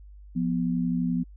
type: tone pair together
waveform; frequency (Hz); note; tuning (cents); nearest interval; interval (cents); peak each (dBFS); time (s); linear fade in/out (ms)
sine; 175.07 / 246.9; F3 / B3; +5 / 0; tritone; 595; -26; 0.35-1.24; 20
effects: added 50 Hz sine -44 dBFS peak until 1.36 s